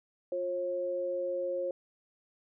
sine tone pair together, 353.8 / 539.2 Hz, F4 / C#5, +23 / -48 cents, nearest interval perfect fifth, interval 729 cents, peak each -38 / -31 dBFS, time 0.32-1.71 s, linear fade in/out 2 ms, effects none

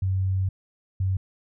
sine tone pair in turn, 94.8 / 94.8 Hz, F#2 / F#2, +43 / +43 cents, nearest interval unison, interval 0 cents, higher neither, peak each -21 dBFS, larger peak neither, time 0.02-0.49 / 1-1.17 s, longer first, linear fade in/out 5 ms, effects none

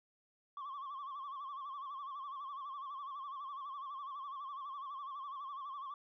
sine tone with vibrato, 1108.7 Hz, C#6, in tune, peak -40 dBFS, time 0.57-5.94 s, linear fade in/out 2 ms, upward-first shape sine, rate 12 Hz, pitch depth 97 cents each way, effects tanh soft clip ceiling -40 dBFS

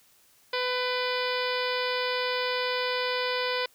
harmonic tone with a mistuned harmonic, 500 Hz, B4, 21 cents sharp, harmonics 1 / 2 / 3 / 4 / 5 / 6 / 7 / 8 / 9 / 10, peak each -30 / -33 / -35 / -36 / -37 / -38 / -38 / -39 / -40 / -40 dBFS, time 0.53-3.66 s, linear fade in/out 5 ms, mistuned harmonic 5, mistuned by -50 cents, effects white hiss -61 dBFS RMS until 3.74 s

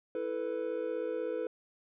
triangle chord, E suspended fourth, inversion none, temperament equal with one note detuned, 329.6 / 440 / 496.2 Hz, E4 / A4 / B4, 0 / 0 / +8 cents, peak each -38 / -35 / -33 dBFS, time 0.15-1.47 s, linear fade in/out 2 ms, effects resampled to 8000 Hz

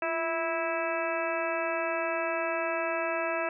harmonic tone with a mistuned harmonic, 328 Hz, E4, 9 cents flat, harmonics 1 / 2 / 3 / 4 / 5 / 6 / 7 / 8, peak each -37 / -31 / -37 / -36 / -37 / -42 / -41 / -37 dBFS, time 0.02-3.49 s, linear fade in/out 2 ms, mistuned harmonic 1, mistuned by +76 cents, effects none

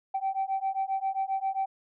sine beating tone pair, 770 / 777.5 Hz, G5 / G5, -31 / -14 cents, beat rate 7.5 Hz, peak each -29 dBFS, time 0.14-1.66 s, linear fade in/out 10 ms, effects tanh soft clip ceiling -22 dBFS

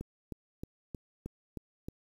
click train, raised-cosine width 3 ms, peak -26 dBFS, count 7, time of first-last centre 0.01-1.885 s, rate 3.2 Hz, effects 9-bit

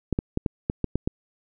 clicks, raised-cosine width 3 ms, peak -10 dBFS, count 8, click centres 0.127 / 0.189 / 0.374 / 0.462 / 0.699 / 0.843 / 0.956 / 1.075 s, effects none

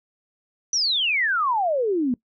sine exponential sweep, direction down, 6030 to 233.1 Hz, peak -19 dBFS, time 0.73-2.14 s, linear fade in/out 2 ms, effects noise-tail reverb RT60 0.1 s tail -22 dB re dry

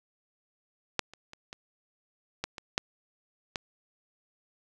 clicks, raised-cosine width 0.2 ms, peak -8 / -30 / -28 / -24 / -14 / -22 / -8 / -14 dBFS, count 8, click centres 0.993 / 1.136 / 1.334 / 1.529 / 2.44 / 2.582 / 2.779 / 3.558 s, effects none

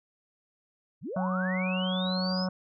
sine linear sweep, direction up, 88.2 to 5300 Hz, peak -33 dBFS, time 1.01-2.48 s, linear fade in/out 50 ms
harmonic tone, 185 Hz, F#3, in tune, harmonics 1 / 3 / 4 / 5 / 6 / 7 / 8, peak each -28 / -35 / -42 / -44 / -41 / -47 / -44 dBFS, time 1.16-2.49 s, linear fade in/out 5 ms
effects none

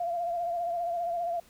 sine tone with vibrato, 690 Hz, F5, 21 cents flat, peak -28 dBFS, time 0-1.4 s, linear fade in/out 5 ms, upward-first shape sine, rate 15 Hz, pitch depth 46 cents each way, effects pink hiss -59 dBFS RMS until 1.49 s

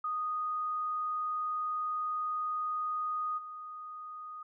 sine tone with level steps, 1240 Hz, D#6, 6 cents flat, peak -31 / -41 dBFS, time 0.04-4.43 s, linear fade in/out 5 ms, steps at 3.37 s, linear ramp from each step 20 ms, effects none

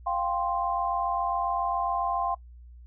sine chord, F suspended second, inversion none, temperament just, 698.5 / 785.8 / 1047.7 Hz, F5 / G5 / C6, 0 / +4 / +2 cents, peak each -30 / -30 / -29 dBFS, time 0.06-2.35 s, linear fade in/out 10 ms, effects noise-tail reverb RT60 0.1 s tail -22 dB re dry + added 60 Hz sine -45 dBFS peak until 2.86 s

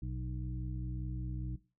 harmonic tone with a mistuned harmonic, 62 Hz, B1, 7 cents sharp, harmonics 1 / 2 / 3 / 5, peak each -39 / -40 / -46 / -49 dBFS, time 0.02-1.56 s, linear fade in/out 5 ms, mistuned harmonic 1, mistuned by -87 cents, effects noise-tail reverb RT60 0.3 s tail -17 dB re dry

